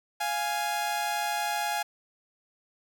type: tone pair together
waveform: sawtooth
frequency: 698.8 / 831 Hz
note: F5 / G#5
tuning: +1 / +1 cents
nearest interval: minor third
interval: 300 cents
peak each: -29 / -25 dBFS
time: 0.2-1.83 s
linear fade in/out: 10 ms
effects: none

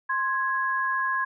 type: tone pair together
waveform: sine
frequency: 1052.6 / 1661.2 Hz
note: C6 / G#6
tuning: +10 / 0 cents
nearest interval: minor sixth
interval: 790 cents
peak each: -26 dBFS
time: 0.09-1.25 s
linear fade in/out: 10 ms
effects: none

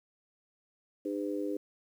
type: harmonic tone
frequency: 101 Hz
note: G#2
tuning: 48 cents flat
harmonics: 3 / 4 / 5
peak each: -34 / -37 / -38 dBFS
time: 1.05-1.57 s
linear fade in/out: 5 ms
effects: 10-bit

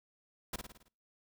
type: noise with echo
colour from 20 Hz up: pink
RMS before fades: -37 dBFS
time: 0.53-0.56 s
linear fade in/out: 5 ms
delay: 54 ms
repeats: 6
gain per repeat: -5 dB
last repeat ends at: 0.884 s
effects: noise-tail reverb RT60 0.4 s tail -25 dB re dry

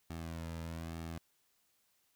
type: tone with flanger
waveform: sawtooth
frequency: 82.4 Hz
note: E2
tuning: in tune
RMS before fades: -43 dBFS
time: 0.1-1.18 s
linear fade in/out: 0 ms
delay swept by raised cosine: 2 to 2.72 ms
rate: 1.1 Hz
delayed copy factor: -0.6
effects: white hiss -75 dBFS RMS until 2.15 s

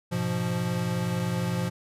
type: chord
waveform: square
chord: F diminished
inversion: first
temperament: equal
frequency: 103.83 / 123.47 / 174.61 Hz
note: Ab2 / Cb3 / F3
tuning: 0 / 0 / 0 cents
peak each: -35 / -31 / -29 dBFS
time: 0.11-1.7 s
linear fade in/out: 20 ms
effects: resampled to 32000 Hz

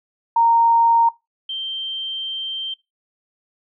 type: tone pair in turn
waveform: sine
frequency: 926 / 3140 Hz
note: A#5 / G7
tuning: -12 / +2 cents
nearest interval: octave + major sixth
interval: 2114 cents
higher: second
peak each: -12 / -24 dBFS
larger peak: first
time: 0.36-1.09 / 1.49-2.74 s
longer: second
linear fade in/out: 5 ms
effects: noise-tail reverb RT60 0.2 s tail -20 dB re dry

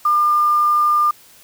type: tone with quantisation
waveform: sine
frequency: 1202 Hz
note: D6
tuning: 40 cents sharp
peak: -12 dBFS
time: 0.05-1.11 s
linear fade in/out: 5 ms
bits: 6
effects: white hiss -47 dBFS RMS until 1.43 s

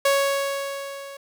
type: tone with level ramp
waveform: sawtooth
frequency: 555 Hz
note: C#5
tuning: 2 cents sharp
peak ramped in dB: -12 to -33 dBFS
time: 0.05-1.17 s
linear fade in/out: 5 ms
effects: none

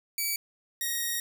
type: tone pair in turn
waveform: 5% pulse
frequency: 2293 / 1877.9 Hz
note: D7 / A#6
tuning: -42 / +12 cents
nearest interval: minor third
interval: 346 cents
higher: first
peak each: -18 / -18 dBFS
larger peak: neither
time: 0.18-0.36 / 0.81-1.2 s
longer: second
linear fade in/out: 2 ms
effects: none

